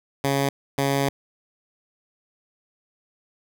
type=tone pair in turn; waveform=10% pulse; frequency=138.59 / 138.59 Hz; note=C#3 / C#3; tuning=0 / 0 cents; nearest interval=unison; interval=0 cents; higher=neither; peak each=-12 dBFS; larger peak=neither; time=0.24-0.49 / 0.78-1.09 s; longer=second; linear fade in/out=2 ms; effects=none